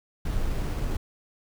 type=noise with sample-and-hold; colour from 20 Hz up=brown; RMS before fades=-27 dBFS; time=0.25-0.97 s; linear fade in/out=5 ms; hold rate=7350 Hz; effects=none

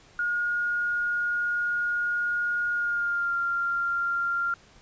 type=tone with pitch glide; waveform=sine; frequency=1432 to 1388.8 Hz; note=F6 to F6; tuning=+43 to -10 cents; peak=-24 dBFS; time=0.19-4.54 s; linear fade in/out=2 ms; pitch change=-53 cents; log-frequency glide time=2.72-3.36 s; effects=pink hiss -55 dBFS RMS until 4.81 s + resampled to 16000 Hz

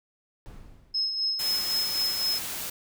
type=noise with exponential decay; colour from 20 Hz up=brown; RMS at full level=-40 dBFS; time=0.46-1.48 s; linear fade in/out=0 ms; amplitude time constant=220 ms
type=tone with tremolo; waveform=sine; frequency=5170 Hz; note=E8; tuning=34 cents flat; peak=-23 dBFS; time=0.94-2.39 s; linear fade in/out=10 ms; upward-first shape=sine; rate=3.9 Hz; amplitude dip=50%
type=noise; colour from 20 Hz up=white; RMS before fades=-34 dBFS; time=1.39-2.7 s; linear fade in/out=5 ms
effects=none

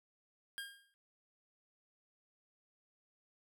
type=tone with exponential decay; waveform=25% pulse; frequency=1613 Hz; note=G6; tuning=49 cents sharp; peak=-35 dBFS; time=0.58-0.94 s; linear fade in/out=0 ms; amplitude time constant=77 ms; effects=none

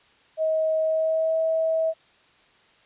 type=tone with pitch glide; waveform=sine; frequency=634 to 645.5 Hz; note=D#5 to E5; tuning=+32 to -37 cents; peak=-20 dBFS; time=0.37-1.94 s; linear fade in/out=50 ms; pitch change=+31 cents; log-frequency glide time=0.81-1.38 s; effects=white hiss -58 dBFS RMS until 2.85 s + resampled to 8000 Hz

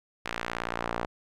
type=tone with band-pass filter sweep; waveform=sawtooth; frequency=58.27 Hz; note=A#1; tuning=in tune; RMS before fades=-34 dBFS; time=0.25-1.06 s; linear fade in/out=10 ms; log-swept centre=2100 to 920 Hz; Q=0.94; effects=none

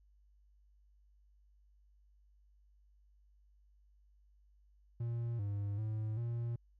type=tone with pitch steps; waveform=triangle; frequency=117.6 / 101.4 / 108.6 / 117.8 Hz; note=A#2 / G#2 / A2 / A#2; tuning=+16 / -41 / -22 / +19 cents; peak=-33 dBFS; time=5-6.56 s; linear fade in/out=5 ms; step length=390 ms; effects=added 50 Hz sine -64 dBFS peak until 6.79 s

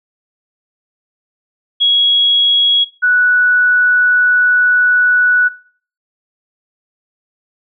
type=tone pair in turn; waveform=sine; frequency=3322 / 1476.6 Hz; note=G#7 / F#6; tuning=0 / -4 cents; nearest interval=octave + major second; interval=1404 cents; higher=first; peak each=-8 dBFS; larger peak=neither; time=1.8-2.85 / 3.02-5.49 s; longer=second; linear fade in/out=20 ms; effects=noise-tail reverb RT60 0.5 s tail -20 dB re dry

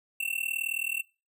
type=tone with amplitude modulation; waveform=square; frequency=2700 Hz; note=E7; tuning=41 cents sharp; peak=-26 dBFS; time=0.2-1.02 s; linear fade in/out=5 ms; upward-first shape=sine; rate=39 Hz; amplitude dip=100%; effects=noise-tail reverb RT60 0.3 s tail -22 dB re dry

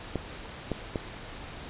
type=clicks; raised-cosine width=2 ms; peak=-15 dBFS; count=3; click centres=0.157 / 0.717 / 0.958 s; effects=pink hiss -42 dBFS RMS until 1.69 s + resampled to 8000 Hz

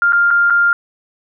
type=tone with dropouts; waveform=sine; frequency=1400 Hz; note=F6; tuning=4 cents sharp; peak=-9 dBFS; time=0.02-0.73 s; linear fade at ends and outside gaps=1 ms; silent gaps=0.123-0.131 / 0.305-0.31 / 0.5-0.505 s; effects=none

